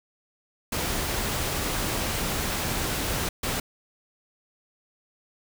pink noise bursts at uneven times, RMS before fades -28 dBFS, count 2, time 0.72-3.29 / 3.43-3.6 s, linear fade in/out 5 ms, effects none

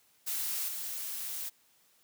blue noise with level steps, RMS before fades -34 / -38 dBFS, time 0.26-1.5 s, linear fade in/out 20 ms, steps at 0.68 s, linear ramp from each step 5 ms, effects white hiss -67 dBFS RMS until 2.03 s + high-pass 80 Hz 12 dB/octave

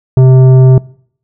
sine tone with tanh clipping, 130 Hz, C3, 11 cents flat, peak -3 dBFS, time 0.17-0.78 s, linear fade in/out 2 ms, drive 11 dB, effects noise-tail reverb RT60 0.6 s tail -23 dB re dry

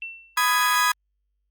sine tone with exponential decay, 2700 Hz, E7, 41 cents sharp, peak -28 dBFS, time 0.02-0.47 s, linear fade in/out 1 ms, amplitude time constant 97 ms
35% pulse chord, G# minor, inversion first, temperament just, 996.7 / 1245.9 / 1661.2 Hz, B5 / D#6 / G#6, +16 / +2 / 0 cents, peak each -21 dBFS, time 0.37-0.92 s, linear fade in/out 5 ms
effects added 50 Hz sine -70 dBFS peak until 1.5 s + Opus 32 kbps

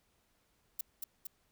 violet noise with echo, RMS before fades -36 dBFS, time 0.79-0.81 s, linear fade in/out 5 ms, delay 230 ms, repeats 2, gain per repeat -3 dB, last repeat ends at 1.27 s, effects pink hiss -74 dBFS RMS until 1.51 s

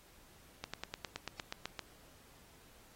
slowing click train, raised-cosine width 0.2 ms, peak -21 dBFS, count 11, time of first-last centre 0.64-1.793 s, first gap 96 ms, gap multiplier 1.04, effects pink hiss -62 dBFS RMS until 2.95 s + AAC 48 kbps

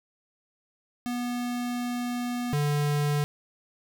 square tone pair in turn, 243.7 / 146.51 Hz, B3 / D3, -23 / -4 cents, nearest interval major sixth, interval 881 cents, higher first, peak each -29 / -24 dBFS, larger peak second, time 1.06-2.53 / 2.53-3.24 s, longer first, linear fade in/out 0 ms, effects 11-bit

